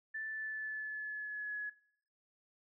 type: tone with pitch glide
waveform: sine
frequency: 1760 to 1690.3 Hz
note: A6 to G#6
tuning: 0 to +30 cents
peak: -38 dBFS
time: 0.14-1.7 s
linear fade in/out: 10 ms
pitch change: -70 cents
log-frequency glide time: 0.27-1.56 s
effects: noise-tail reverb RT60 0.7 s tail -20 dB re dry